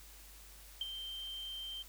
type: tone with ADSR envelope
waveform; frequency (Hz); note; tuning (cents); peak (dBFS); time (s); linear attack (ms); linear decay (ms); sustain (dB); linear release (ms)
sine; 3136; G7; 0; -32; 0.81-1.83; 3; 23; -9; 13
effects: added 50 Hz sine -56 dBFS peak until 1.88 s + white hiss -57 dBFS RMS until 1.88 s